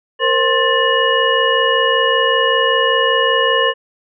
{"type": "tone cluster", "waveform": "sine", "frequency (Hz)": [463.8, 529, 1057, 1765, 2900], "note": ["A#4", "C5", "C6", "A6", "F#7"], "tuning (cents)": [-9, 19, 17, 5, -35], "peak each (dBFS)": -18, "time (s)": [0.19, 3.74], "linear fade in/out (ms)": 50, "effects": []}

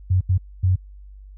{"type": "tone bursts at uneven times", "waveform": "sine", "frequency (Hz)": 92.5, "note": "F#2", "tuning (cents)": 0, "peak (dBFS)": -14, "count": 3, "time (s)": [[0.1, 0.21], [0.29, 0.38], [0.63, 0.76]], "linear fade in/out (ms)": 10, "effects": ["added 49 Hz sine -39 dBFS peak until 1.37 s"]}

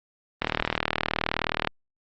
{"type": "click train", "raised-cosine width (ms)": 0.3, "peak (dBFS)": -6, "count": 50, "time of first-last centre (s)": [0.42, 1.673], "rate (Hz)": 39.1, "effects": ["low-pass 4000 Hz 12 dB/octave", "Opus 24 kbps"]}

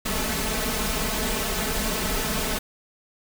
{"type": "noise with comb filter", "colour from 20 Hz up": "pink", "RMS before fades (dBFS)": -26, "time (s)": [0.05, 2.59], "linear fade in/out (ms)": 10, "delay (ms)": 4.6, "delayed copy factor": 0.95, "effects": []}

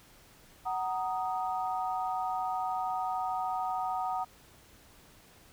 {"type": "chord", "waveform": "sine", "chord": "D# minor", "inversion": "first", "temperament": "just", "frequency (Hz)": [746.7, 933.4, 1244.5], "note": ["F#5", "A#5", "D#6"], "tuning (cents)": [16, 2, 0], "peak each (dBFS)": [-32, -36, -37], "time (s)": [0.65, 4.25], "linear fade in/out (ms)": 20, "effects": ["pink hiss -58 dBFS RMS until 5.52 s"]}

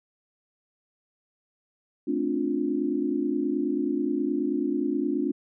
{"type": "chord", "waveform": "sine", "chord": "D minor seventh", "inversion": "second", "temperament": "just", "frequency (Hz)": [220.2, 264.3, 293.7, 352.4], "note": ["A3", "C4", "D4", "F4"], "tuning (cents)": [2, 18, 0, 16], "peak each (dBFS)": [-33, -29, -27, -30], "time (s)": [2.07, 5.32], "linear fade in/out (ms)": 10, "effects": []}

